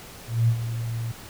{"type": "tone with ADSR envelope", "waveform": "sine", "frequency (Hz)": 115.5, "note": "A#2", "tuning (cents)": -16, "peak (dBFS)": -15, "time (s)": [0.27, 1.12], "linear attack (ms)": 210, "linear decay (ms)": 74, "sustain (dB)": -11, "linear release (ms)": 8, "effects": ["pink hiss -43 dBFS RMS until 1.29 s"]}